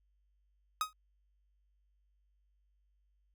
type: tone with exponential decay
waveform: 45% pulse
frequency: 1258 Hz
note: D#6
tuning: 19 cents sharp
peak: -27 dBFS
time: 0.81-0.93 s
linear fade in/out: 1 ms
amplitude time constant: 25 ms
effects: added 50 Hz sine -70 dBFS peak until 3.34 s